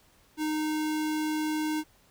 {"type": "tone", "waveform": "square", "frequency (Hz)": 308.3, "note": "D#4", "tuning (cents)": -16, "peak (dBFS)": -28, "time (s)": [0.37, 1.84], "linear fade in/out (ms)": 50, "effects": ["pink hiss -62 dBFS RMS until 2.1 s"]}